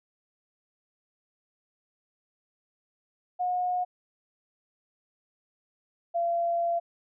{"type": "tone pair in turn", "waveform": "sine", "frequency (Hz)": [723, 683.9], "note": ["F#5", "F5"], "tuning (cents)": [-40, -36], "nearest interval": "minor second", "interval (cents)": 96, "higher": "first", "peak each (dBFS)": [-25, -24], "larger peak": "second", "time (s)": [[3.39, 3.85], [6.14, 6.8]], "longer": "second", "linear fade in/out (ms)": 20, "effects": []}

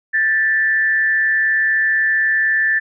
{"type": "tone with frequency modulation", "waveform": "sine", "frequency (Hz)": 1764, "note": "A6", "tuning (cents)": 4, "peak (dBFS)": -13, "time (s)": [0.13, 2.8], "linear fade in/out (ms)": 20, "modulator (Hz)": 159, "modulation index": 0.43, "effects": []}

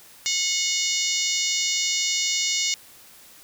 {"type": "harmonic tone", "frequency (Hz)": 728, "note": "F#5", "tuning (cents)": -28, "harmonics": [3, 4, 5, 6, 7, 8, 9, 10], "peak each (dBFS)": [-30, -30, -30, -30, -30, -30, -30, -30], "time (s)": [0.26, 2.74], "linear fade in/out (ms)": 0, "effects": ["white hiss -49 dBFS RMS until 3.43 s"]}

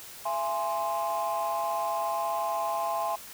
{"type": "chord", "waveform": "sine", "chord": "E augmented", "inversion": "none", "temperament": "equal with one note detuned", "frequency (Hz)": [675.4, 830.6, 1046.5], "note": ["E5", "G#5", "B#5"], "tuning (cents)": [42, 0, 0], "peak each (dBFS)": -30, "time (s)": [0.25, 3.16], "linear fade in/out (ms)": 10, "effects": ["tanh soft clip ceiling -22 dBFS", "white hiss -45 dBFS RMS until 3.33 s"]}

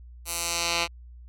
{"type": "tone with band-pass filter sweep", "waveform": "10% pulse", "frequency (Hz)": 170, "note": "F3", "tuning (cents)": -46, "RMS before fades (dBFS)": -28, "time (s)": [0.25, 0.88], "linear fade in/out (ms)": 50, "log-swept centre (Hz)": [12000, 3100], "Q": 1, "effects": ["added 60 Hz sine -43 dBFS peak until 1.28 s"]}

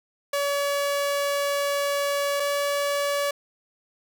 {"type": "tone pair in turn", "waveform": "sawtooth", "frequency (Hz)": [568, 570.7], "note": ["C#5", "D5"], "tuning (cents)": [42, -50], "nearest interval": "unison", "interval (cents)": 8, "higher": "second", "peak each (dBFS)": -19, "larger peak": "neither", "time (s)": [[0.33, 2.4], [2.4, 3.31]], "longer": "first", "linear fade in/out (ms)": 5, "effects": []}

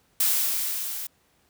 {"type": "noise with level ramp", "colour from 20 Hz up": "blue", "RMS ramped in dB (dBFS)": [-21, -34], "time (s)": [0.2, 1.07], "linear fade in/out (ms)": 5, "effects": ["pink hiss -65 dBFS RMS until 1.49 s", "high-pass 60 Hz 12 dB/octave"]}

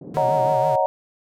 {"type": "band-pass noise", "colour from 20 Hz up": "white", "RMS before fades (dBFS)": -38, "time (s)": [0.01, 0.55], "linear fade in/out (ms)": 5, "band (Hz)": [140, 400], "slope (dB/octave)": 24}
{"type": "tone with vibrato", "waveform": "square", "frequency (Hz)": 139.6, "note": "C#3", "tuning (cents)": 13, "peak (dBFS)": -30, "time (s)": [0.14, 0.76], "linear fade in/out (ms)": 5, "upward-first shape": "sine", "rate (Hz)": 6.1, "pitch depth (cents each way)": 190}
{"type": "chord", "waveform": "sine", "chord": "D# minor seventh", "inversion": "third", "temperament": "equal with one note detuned", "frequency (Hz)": [552.1, 622.3, 740, 932.3], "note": ["C#5", "D#5", "F#5", "A#5"], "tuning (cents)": [-7, 0, 0, 0], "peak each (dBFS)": -22, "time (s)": [0.17, 0.86], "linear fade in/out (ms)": 0}
{"effects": []}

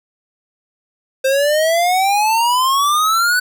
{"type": "exponential sweep", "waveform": "square", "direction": "up", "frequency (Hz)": [523.3, 1506], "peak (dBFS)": -13, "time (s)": [1.24, 3.4], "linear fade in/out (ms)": 10, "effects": []}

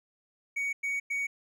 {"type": "tone bursts", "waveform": "triangle", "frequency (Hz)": 2242, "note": "C#7", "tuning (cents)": 19, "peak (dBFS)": -27, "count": 3, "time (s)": [0.56, 1.27], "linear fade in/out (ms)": 10, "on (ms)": 170, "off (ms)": 100, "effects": []}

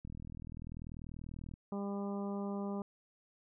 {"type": "click train", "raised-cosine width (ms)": 5, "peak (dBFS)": -34, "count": 61, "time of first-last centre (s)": [0.05, 1.539], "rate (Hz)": 40.3}
{"type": "harmonic tone", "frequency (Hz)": 200.3, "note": "G3", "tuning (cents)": 38, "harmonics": [1, 2, 3, 4, 5, 6], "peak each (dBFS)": [-37, -43, -47, -49, -51, -53], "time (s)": [1.72, 2.82], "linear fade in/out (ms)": 2}
{"effects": []}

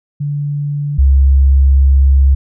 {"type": "tone pair in turn", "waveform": "sine", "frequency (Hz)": [144.9, 68.01], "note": ["D3", "C#2"], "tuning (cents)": [-23, -32], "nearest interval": "octave + minor second", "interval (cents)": 1309, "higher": "first", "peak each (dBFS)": [-15, -5], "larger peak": "second", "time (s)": [[0.2, 0.98], [0.98, 2.35]], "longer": "second", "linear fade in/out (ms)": 10, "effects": []}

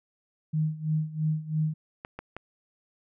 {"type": "tone with tremolo", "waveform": "sine", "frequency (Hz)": 155.56, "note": "D#3", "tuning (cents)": 0, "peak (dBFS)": -22, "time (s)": [0.53, 1.74], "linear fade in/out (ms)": 10, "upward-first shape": "sine", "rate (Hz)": 3, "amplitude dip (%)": 85}
{"type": "clicks", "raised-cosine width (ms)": 0.5, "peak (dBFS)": -22, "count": 3, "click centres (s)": [2.049, 2.19, 2.366]}
{"effects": []}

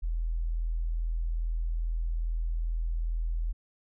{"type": "tone", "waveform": "sine", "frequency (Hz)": 41.2, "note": "E1", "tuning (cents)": 0, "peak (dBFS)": -27, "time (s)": [0.02, 3.53], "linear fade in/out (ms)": 20, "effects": []}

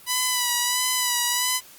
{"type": "tone with vibrato", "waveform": "5% pulse", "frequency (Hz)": 987.8, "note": "B5", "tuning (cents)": 0, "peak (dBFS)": -9, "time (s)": [0.06, 1.61], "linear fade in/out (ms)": 50, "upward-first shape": "sine", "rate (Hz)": 1.5, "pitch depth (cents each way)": 39, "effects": ["white hiss -48 dBFS RMS until 1.78 s", "Opus 32 kbps"]}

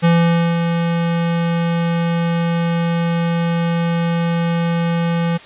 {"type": "tone with ADSR envelope", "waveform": "square", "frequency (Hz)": 168.9, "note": "E3", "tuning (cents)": 42, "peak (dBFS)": -10, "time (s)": [0.02, 5.38], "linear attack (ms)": 28, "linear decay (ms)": 510, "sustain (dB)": -6, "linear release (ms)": 17, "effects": ["white hiss -39 dBFS RMS until 5.45 s", "resampled to 8000 Hz"]}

